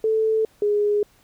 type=tone pair in turn; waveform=sine; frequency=440 / 414.4 Hz; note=A4 / G#4; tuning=0 / -4 cents; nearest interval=minor second; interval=104 cents; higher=first; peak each=-17 dBFS; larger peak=neither; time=0.04-0.45 / 0.62-1.03 s; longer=neither; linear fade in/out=2 ms; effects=pink hiss -58 dBFS RMS until 1.23 s